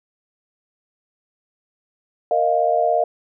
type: chord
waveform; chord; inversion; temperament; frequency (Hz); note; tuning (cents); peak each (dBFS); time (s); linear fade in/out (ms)
sine; Bb suspended fourth; none; just; 466.2 / 621.6 / 699.2; Bb4 / Eb5 / F5; 0 / -2 / +2; -23 / -19 / -18; 2.31-3.04; 2
effects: none